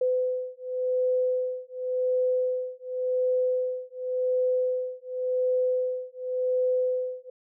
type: beating tone pair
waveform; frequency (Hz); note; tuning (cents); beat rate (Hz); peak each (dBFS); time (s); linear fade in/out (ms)
sine; 506 / 506.9; B4 / B4; +42 / +45; 0.9; -27; 0.01-7.3; 5
effects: none